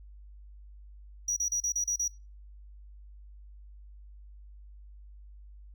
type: tone bursts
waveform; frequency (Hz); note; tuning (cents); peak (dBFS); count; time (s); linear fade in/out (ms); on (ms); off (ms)
triangle; 5800; F#8; -35; -25; 7; 1.28-2.079; 5; 85; 34
effects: noise-tail reverb RT60 0.3 s tail -24 dB re dry + added 50 Hz sine -47 dBFS peak until 5.74 s